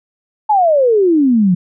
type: exponential sweep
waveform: sine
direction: down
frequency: 879 to 171.6 Hz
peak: -8 dBFS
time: 0.49-1.55 s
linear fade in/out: 10 ms
effects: none